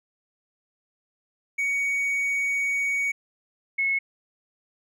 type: tone pair in turn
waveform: triangle / sine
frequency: 2242 / 2187 Hz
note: C#7 / C#7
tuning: +19 / -24 cents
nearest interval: unison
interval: 43 cents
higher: first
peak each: -21 dBFS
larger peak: neither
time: 1.58-3.12 / 3.78-3.99 s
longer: first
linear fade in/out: 10 ms
effects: none